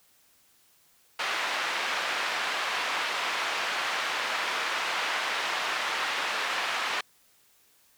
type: band-pass noise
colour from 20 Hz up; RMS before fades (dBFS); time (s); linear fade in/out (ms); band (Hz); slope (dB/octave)
pink; -30; 1.19-7.01; 5; 990 to 3200; 12
effects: white hiss -63 dBFS RMS until 7.97 s